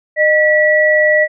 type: tone pair together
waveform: sine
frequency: 612 / 1943 Hz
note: D#5 / B6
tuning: -29 / -29 cents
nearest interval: octave + minor sixth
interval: 2000 cents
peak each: -11 dBFS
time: 0.16-1.28 s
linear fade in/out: 50 ms
effects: none